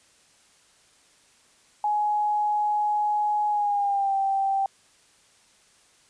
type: tone with pitch glide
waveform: sine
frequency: 838 to 781.9 Hz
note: G#5 to G5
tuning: +15 to -5 cents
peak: -21 dBFS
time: 1.84-4.66 s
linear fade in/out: 2 ms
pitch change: -120 cents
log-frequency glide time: 3.49-4.15 s
effects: white hiss -59 dBFS RMS until 6.09 s + resampled to 22050 Hz